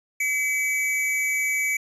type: tone pair together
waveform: square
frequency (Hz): 2045 / 2286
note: C7 / D7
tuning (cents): -40 / -47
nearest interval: major second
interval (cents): 193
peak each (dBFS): -31 / -23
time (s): 0.2-1.77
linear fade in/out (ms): 5
effects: resampled to 32000 Hz